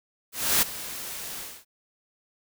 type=noise with ADSR envelope; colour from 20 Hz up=white; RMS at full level=-20 dBFS; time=0.32-1.65 s; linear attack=300 ms; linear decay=14 ms; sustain=-16 dB; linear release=270 ms; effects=none